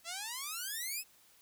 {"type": "exponential sweep", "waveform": "5% pulse", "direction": "up", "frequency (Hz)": [648, 2655], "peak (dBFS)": -27, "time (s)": [0.04, 1.04], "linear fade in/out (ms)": 50, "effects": ["white hiss -64 dBFS RMS until 1.41 s"]}